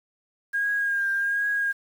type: tone with vibrato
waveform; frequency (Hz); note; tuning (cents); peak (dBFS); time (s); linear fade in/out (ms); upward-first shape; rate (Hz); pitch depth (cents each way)
sine; 1621; G#6; -42; -22; 0.53-1.73; 20; triangle; 1.3; 34
effects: 8-bit